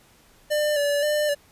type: tone with vibrato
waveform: square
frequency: 587.3 Hz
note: D5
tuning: in tune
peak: -21 dBFS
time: 0.5-1.35 s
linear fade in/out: 20 ms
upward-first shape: square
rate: 1.9 Hz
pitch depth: 32 cents each way
effects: pink hiss -56 dBFS RMS until 1.51 s + resampled to 32000 Hz